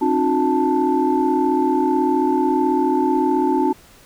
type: tone cluster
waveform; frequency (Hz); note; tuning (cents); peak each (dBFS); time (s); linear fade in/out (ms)
sine; 268.7 / 307.1 / 362.8 / 881; C4 / D#4 / F#4 / A5; +46 / -23 / -34 / +2; -20; 0.01-3.73; 10
effects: tanh soft clip ceiling -6 dBFS + pink hiss -48 dBFS RMS until 4.05 s